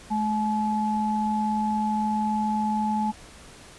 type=tone pair together; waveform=sine; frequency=214 / 856 Hz; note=A3 / A5; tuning=-48 / -48 cents; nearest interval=2 octaves; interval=2400 cents; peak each=-25 dBFS; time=0.1-3.12 s; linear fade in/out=20 ms; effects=pink hiss -47 dBFS RMS until 3.78 s + resampled to 24000 Hz